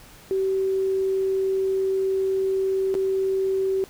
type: tone with dropouts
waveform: sine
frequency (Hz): 383.6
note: G4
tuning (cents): -37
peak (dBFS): -20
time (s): 0.31-3.84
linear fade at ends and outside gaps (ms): 0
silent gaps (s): 2.942-2.951
effects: pink hiss -48 dBFS RMS until 3.89 s